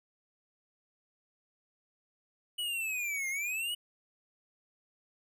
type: linear two-way sweep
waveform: square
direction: down then up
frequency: 2960 to 2098 to 2960 Hz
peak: -33 dBFS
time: 2.58-3.75 s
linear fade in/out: 10 ms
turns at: 3.29 s
effects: none